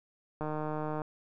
click train, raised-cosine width 1 ms, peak -22 dBFS, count 94, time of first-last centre 0.41-1.018 s, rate 153 Hz, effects none

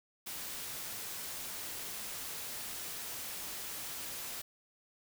white noise, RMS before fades -42 dBFS, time 0.26-4.42 s, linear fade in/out 10 ms, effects none

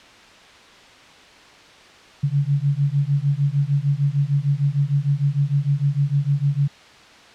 sine beating tone pair, 138.59 / 145.19 Hz, C#3 / D3, 0 / -19 cents, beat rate 6.6 Hz, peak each -20 dBFS, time 2.23-6.68 s, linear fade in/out 10 ms, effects white hiss -46 dBFS RMS until 7.34 s + low-pass 4000 Hz 12 dB/octave

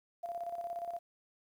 sine tone with tremolo, 690 Hz, F5, 21 cents flat, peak -35 dBFS, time 0.23-0.99 s, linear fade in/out 10 ms, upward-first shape square, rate 17 Hz, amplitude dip 55%, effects 11-bit

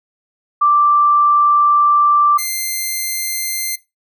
sine / 5% pulse tone pair in turn, 1174.7 / 2087 Hz, D6 / C7, 0 / -5 cents, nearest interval minor seventh, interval 995 cents, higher second, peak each -9 dBFS, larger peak neither, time 0.61-2.38 / 2.38-3.76 s, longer first, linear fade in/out 10 ms, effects noise-tail reverb RT60 0.2 s tail -17 dB re dry

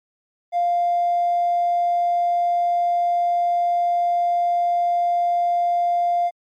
triangle tone, 698.5 Hz, F5, in tune, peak -13 dBFS, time 0.52-6.31 s, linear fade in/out 50 ms, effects tanh soft clip ceiling -14 dBFS + MP3 64 kbps

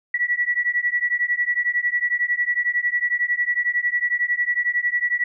sine beating tone pair, 1938 / 1949 Hz, B6 / B6, -33 / -23 cents, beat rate 11 Hz, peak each -22 dBFS, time 0.14-5.24 s, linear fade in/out 5 ms, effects none

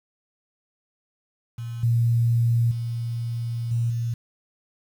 sine tone with level steps, 117.3 Hz, A#2, 11 cents sharp, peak -29 / -17 / -25 / -20 / -23 dBFS, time 1.58-4.14 s, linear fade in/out 5 ms, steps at 1.83 / 2.71 / 3.71 / 3.9 s, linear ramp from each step 5 ms, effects 8-bit

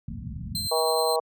pink low-pass noise, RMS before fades -33 dBFS, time 0.08-0.67 s, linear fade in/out 2 ms, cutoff 240 Hz, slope 96 dB/octave
sawtooth tone with tremolo, 4121 Hz, C8, 27 cents flat, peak -24 dBFS, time 0.55-1.16 s, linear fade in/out 2 ms, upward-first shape sine, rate 9.5 Hz, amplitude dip 30%
harmonic tone, 159.9 Hz, D#3, 48 cents sharp, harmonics 3 / 4 / 5 / 6 / 7, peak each -25 / -27 / -29 / -31 / -32 dBFS, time 0.71-1.2 s, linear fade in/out 10 ms
effects high-pass 60 Hz 12 dB/octave

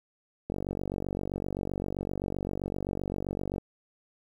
click train, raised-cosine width 2 ms, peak -19 dBFS, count 148, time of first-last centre 0.5-3.582 s, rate 47.7 Hz, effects 9-bit

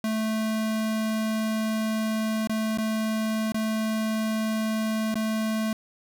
square tone with dropouts, 219.1 Hz, A3, 7 cents flat, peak -25 dBFS, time 0.04-5.73 s, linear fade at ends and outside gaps 2 ms, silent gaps 2.473-2.495 / 2.775-2.784 / 3.521-3.544 / 5.143-5.155 s, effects none

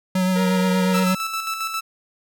square tone with vibrato, 185 Hz, F#3, in tune, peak -18 dBFS, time 0.15-1.15 s, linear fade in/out 5 ms, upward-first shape triangle, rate 8.4 Hz, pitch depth 25 cents each way
harmonic tone, 470.9 Hz, A#4, 18 cents sharp, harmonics 1 / 2 / 3 / 4 / 5 / 6 / 7 / 8 / 9 / 10, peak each -26 / -32 / -36 / -38 / -40 / -42 / -43 / -44 / -45 / -46 dBFS, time 0.35-1.05 s, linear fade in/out 20 ms
sawtooth tone with tremolo, 1318.5 Hz, E6, in tune, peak -19 dBFS, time 0.93-1.81 s, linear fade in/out 20 ms, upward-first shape square, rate 7.4 Hz, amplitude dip 45%
effects none

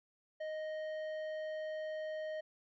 triangle tone with tanh clipping, 622.3 Hz, D#5, in tune, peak -40 dBFS, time 0.4-2.41 s, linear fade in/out 10 ms, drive 14 dB, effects none

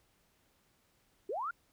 sine linear sweep, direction up, 348.4 to 1457 Hz, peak -34 dBFS, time 1.29-1.51 s, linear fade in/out 5 ms, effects pink hiss -72 dBFS RMS until 1.72 s

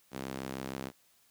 sawtooth tone with high-pass filter, 66.4 Hz, C2, 26 cents sharp, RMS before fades -40 dBFS, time 0.11-0.92 s, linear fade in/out 50 ms, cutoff 220 Hz, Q 0.98, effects white hiss -67 dBFS RMS until 1.3 s

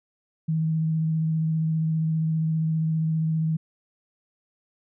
sine tone with vibrato, 159.5 Hz, D#3, 43 cents sharp, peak -21 dBFS, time 0.48-3.57 s, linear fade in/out 10 ms, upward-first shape square, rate 15 Hz, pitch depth 12 cents each way, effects none

